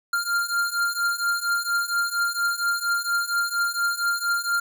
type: beating tone pair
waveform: square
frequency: 1394 / 1398.3 Hz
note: F6 / F6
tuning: -4 / +2 cents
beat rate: 4.3 Hz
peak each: -27 / -25 dBFS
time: 0.13-4.6 s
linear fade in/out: 5 ms
effects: none